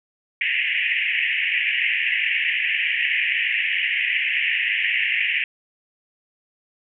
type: band-pass noise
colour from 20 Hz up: pink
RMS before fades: -22 dBFS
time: 0.41-5.44 s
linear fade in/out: 2 ms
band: 1800 to 2900 Hz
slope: 96 dB/octave
effects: none

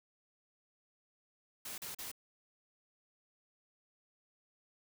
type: noise bursts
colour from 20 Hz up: white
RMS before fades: -44 dBFS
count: 3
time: 1.65-2.116 s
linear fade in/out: 5 ms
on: 130 ms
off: 38 ms
effects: none

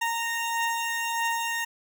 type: beating tone pair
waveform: 20% pulse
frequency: 924 / 925.6 Hz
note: A#5 / A#5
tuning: -16 / -13 cents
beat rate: 1.6 Hz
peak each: -29 / -22 dBFS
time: 0.01-1.65 s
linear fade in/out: 10 ms
effects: none

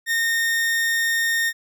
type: tone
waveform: 40% pulse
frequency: 1837 Hz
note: A#6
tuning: 26 cents flat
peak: -18 dBFS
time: 0.06-1.53 s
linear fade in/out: 50 ms
effects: none

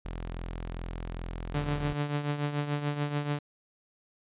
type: tone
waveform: sawtooth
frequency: 42.45 Hz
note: F1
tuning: 48 cents flat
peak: -31 dBFS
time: 0.05-1.94 s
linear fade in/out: 0 ms
type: tone with tremolo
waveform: sawtooth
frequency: 146 Hz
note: D3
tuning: 10 cents flat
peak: -22 dBFS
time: 1.54-3.39 s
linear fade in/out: 5 ms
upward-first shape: triangle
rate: 6.9 Hz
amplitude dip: 70%
effects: resampled to 8000 Hz

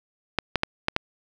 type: clicks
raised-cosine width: 0.3 ms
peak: -5 dBFS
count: 5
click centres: 0.387 / 0.557 / 0.634 / 0.884 / 0.964 s
effects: none

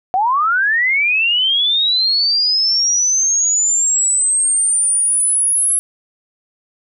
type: linear sweep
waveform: sine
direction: up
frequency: 716 to 10950 Hz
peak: -12 dBFS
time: 0.14-5.79 s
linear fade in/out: 0 ms
effects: none

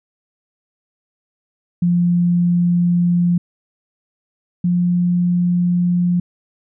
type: tone pair in turn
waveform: sine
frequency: 174.61 / 176.43 Hz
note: F3 / F3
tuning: 0 / +18 cents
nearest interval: unison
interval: 18 cents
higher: second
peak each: -12 / -13 dBFS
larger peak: first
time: 1.82-3.38 / 4.64-6.2 s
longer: neither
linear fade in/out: 5 ms
effects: none

